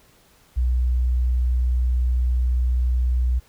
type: tone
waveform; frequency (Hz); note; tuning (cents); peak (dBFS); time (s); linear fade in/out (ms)
sine; 61.8; B1; +2; -17; 0.56-3.4; 20
effects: pink hiss -56 dBFS RMS until 3.48 s